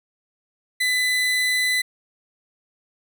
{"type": "tone", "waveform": "30% pulse", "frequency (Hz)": 2003, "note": "B6", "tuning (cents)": 24, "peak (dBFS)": -16, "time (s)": [0.8, 1.82], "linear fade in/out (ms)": 10, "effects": []}